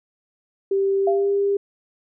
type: tone with pitch glide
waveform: sine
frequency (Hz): 391.6 to 400.1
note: G4 to G4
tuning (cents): -2 to +35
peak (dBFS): -17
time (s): 0.71-1.57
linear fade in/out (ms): 5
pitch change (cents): +37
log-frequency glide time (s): 1-1.3
type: tone with exponential decay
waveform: sine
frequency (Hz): 685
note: F5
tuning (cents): -34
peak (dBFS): -17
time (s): 1.07-1.39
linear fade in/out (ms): 5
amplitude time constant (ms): 69
effects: none